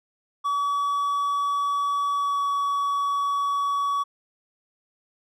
triangle tone with pitch glide, 1139 to 1131.8 Hz, C#6 to C#6, +47 to +36 cents, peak -20 dBFS, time 0.44-4.04 s, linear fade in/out 20 ms, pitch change -11 cents, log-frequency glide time 2.14-2.43 s, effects none

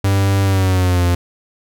45% pulse tone with pitch glide, 98 to 87.81 Hz, G2 to F2, 0 to +10 cents, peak -12 dBFS, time 0.04-1.15 s, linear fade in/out 5 ms, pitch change -190 cents, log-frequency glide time 0.44-1.04 s, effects none

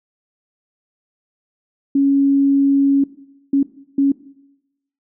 sine tone bursts at uneven times, 277.2 Hz, C#4, in tune, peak -11 dBFS, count 3, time 1.95-3.04 / 3.53-3.63 / 3.98-4.12 s, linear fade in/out 5 ms, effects noise-tail reverb RT60 0.9 s tail -18 dB re dry

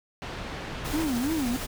pink low-pass noise, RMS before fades -36 dBFS, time 0.22-1.04 s, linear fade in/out 0 ms, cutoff 3600 Hz, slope 12 dB/octave
pink noise with tremolo, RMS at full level -33 dBFS, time 0.84-1.67 s, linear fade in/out 20 ms, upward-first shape triangle, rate 13 Hz, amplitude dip 25%
triangle tone with vibrato, 277.2 Hz, C#4, in tune, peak -23 dBFS, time 0.93-1.57 s, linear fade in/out 10 ms, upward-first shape sine, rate 3.1 Hz, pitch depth 280 cents each way
effects none

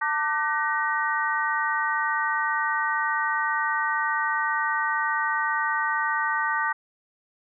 sine tone cluster, 895 / 1180 / 1518 / 1889 Hz, A5 / D6 / F#6 / A#6, +29 / +8 / +44 / +22 cents, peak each -28 dBFS, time 0.01-6.73 s, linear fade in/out 10 ms, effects none

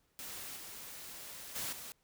white noise with level steps, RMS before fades -45 / -48 / -39 / -47 dBFS, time 0.19-1.92 s, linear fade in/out 0 ms, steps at 0.56 / 1.55 / 1.72 s, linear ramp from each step 10 ms, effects pink hiss -75 dBFS RMS until 2.03 s

